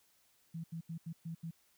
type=tone bursts at uneven times; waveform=sine; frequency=164.81 Hz; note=E3; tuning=in tune; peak=-39 dBFS; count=6; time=0.54-0.64 / 0.72-0.81 / 0.89-0.98 / 1.06-1.13 / 1.25-1.35 / 1.43-1.51 s; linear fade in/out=10 ms; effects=white hiss -71 dBFS RMS until 1.77 s